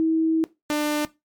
sine / sawtooth tone pair in turn, 322.1 / 298.5 Hz, E4 / D4, -40 / +28 cents, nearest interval minor second, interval 132 cents, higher first, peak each -17 dBFS, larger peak neither, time 0-0.44 / 0.7-1.05 s, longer first, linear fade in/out 0 ms, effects noise-tail reverb RT60 0.2 s tail -17 dB re dry + MP3 96 kbps

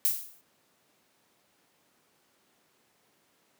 violet noise with exponential decay, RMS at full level -23 dBFS, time 0.05-0.41 s, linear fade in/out 0 ms, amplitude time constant 77 ms, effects pink hiss -68 dBFS RMS until 3.59 s + high-pass 200 Hz 12 dB/octave

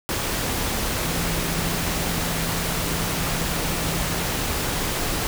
sine tone in noise, 166.4 Hz, E3, 17 cents sharp, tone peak -30 dBFS, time 1.07-4.27 s, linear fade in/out 0 ms, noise pink, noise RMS -25 dBFS, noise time 0.09-5.27 s, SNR -8 dB, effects none

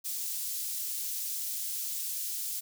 white high-pass noise, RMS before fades -35 dBFS, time 0.04-2.61 s, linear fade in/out 20 ms, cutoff 5300 Hz, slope 12 dB/octave, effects none

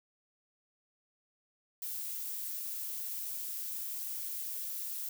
violet noise, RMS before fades -39 dBFS, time 1.82-5.09 s, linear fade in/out 2 ms, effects none

